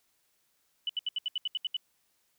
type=tone bursts; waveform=sine; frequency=2976 Hz; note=F#7; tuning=9 cents sharp; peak=-28 dBFS; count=10; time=0.87-1.767 s; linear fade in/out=2 ms; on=24 ms; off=73 ms; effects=white hiss -73 dBFS RMS until 2.38 s